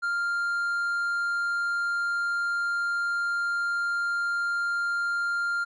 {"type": "tone", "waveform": "triangle", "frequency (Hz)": 1396.9, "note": "F6", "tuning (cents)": 0, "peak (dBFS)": -23, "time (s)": [0.02, 5.65], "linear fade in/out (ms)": 20, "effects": ["resampled to 24000 Hz"]}